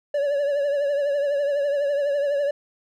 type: tone with vibrato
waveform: triangle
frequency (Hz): 570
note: C#5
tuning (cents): +48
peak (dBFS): -18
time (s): 0.14-2.51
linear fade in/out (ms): 5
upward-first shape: triangle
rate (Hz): 12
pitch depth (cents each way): 65
effects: none